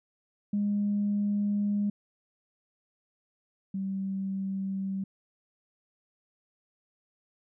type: tone pair in turn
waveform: sine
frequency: 204.8 / 193.31 Hz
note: G#3 / G3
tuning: -24 / -24 cents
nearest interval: minor second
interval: 100 cents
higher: first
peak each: -24 / -29 dBFS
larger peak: first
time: 0.53-1.9 / 3.74-5.04 s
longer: first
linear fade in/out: 5 ms
effects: tanh soft clip ceiling -20 dBFS